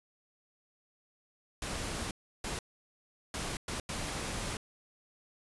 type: noise bursts at uneven times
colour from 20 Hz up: pink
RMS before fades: -37 dBFS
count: 5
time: 1.62-2.11 / 2.44-2.59 / 3.34-3.57 / 3.68-3.8 / 3.89-4.57 s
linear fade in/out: 2 ms
effects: resampled to 24000 Hz